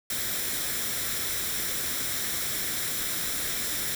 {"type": "noise with comb filter", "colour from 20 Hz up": "white", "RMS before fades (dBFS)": -30, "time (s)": [0.1, 3.95], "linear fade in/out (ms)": 2, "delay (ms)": 0.54, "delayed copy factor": 0.5, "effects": []}